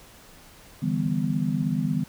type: chord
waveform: sine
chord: E minor seventh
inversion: third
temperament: just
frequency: 148.33 / 164.81 / 197.78 / 247.2 Hz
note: D3 / E3 / G3 / B3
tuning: +18 / 0 / +16 / +2 cents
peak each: -28 dBFS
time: 0.82-2.04 s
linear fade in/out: 10 ms
effects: pink hiss -50 dBFS RMS until 2.08 s